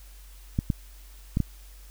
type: clicks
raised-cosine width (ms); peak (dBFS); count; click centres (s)
5; -11; 4; 0.589 / 0.702 / 1.371 / 1.403
effects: added 47 Hz sine -45 dBFS peak until 1.9 s + white hiss -55 dBFS RMS until 1.9 s